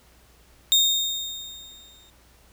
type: tone with exponential decay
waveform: 35% pulse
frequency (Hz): 3684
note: A#7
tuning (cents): -21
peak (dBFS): -12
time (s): 0.72-2.1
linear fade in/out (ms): 0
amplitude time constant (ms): 300
effects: added 60 Hz sine -57 dBFS peak until 2.52 s + pink hiss -57 dBFS RMS until 2.52 s